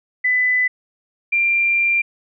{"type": "tone pair in turn", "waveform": "sine", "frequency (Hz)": [2000, 2378], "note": ["B6", "D7"], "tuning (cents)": [21, 21], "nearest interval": "minor third", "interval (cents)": 300, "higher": "second", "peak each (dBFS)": -14, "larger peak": "neither", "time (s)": [[0.24, 0.68], [1.32, 2.02]], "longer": "second", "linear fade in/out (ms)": 10, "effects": []}